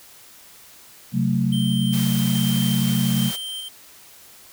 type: chord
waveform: sine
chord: F# diminished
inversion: second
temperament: just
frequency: 133.2 / 185 / 222 Hz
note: C3 / F#3 / A3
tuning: +31 / 0 / +16 cents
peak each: -22 dBFS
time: 1.12-3.32 s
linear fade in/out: 50 ms
type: tone with tremolo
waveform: square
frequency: 3136 Hz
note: G7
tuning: in tune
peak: -29 dBFS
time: 1.52-3.69 s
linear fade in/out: 10 ms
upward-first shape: square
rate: 1.2 Hz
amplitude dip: 30%
type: noise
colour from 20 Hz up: white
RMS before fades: -31 dBFS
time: 1.92-3.37 s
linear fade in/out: 20 ms
effects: white hiss -47 dBFS RMS until 4.52 s